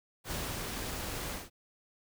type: noise with ADSR envelope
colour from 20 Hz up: pink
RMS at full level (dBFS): -36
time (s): 0.24-1.5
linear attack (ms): 76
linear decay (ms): 250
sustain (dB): -2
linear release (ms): 170
effects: none